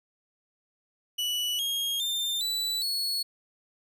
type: tone with pitch steps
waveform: 40% pulse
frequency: 2954 / 3259 / 3595 / 3966 / 4375 Hz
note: F#7 / G#7 / A7 / B7 / C#8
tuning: -3 / -33 / +36 / +7 / -24 cents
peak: -26 dBFS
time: 1.18-3.23 s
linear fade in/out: 10 ms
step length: 410 ms
effects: none